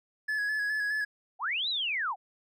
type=tone with vibrato; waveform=triangle; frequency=1696 Hz; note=G#6; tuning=36 cents sharp; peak=-26 dBFS; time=0.28-1.05 s; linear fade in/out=10 ms; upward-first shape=square; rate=4.8 Hz; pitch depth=28 cents each way
type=linear two-way sweep; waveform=sine; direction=up then down; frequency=677 to 4069 to 677 Hz; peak=-28 dBFS; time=1.39-2.16 s; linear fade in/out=50 ms; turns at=1.69 s
effects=none